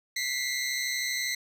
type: tone pair together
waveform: 20% pulse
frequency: 1975.5 / 2108 Hz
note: B6 / C7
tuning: 0 / +12 cents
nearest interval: minor second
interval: 112 cents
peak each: -26 dBFS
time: 0.16-1.35 s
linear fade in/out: 5 ms
effects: resampled to 32000 Hz